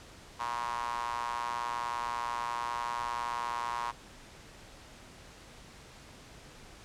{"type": "tone with high-pass filter", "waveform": "sawtooth", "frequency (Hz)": 119.3, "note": "A#2", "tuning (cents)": 41, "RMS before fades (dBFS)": -35, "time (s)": [0.39, 3.92], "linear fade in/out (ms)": 20, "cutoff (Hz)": 1000, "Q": 7.6, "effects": ["pink hiss -52 dBFS RMS until 6.84 s", "low-pass 8000 Hz 12 dB/octave"]}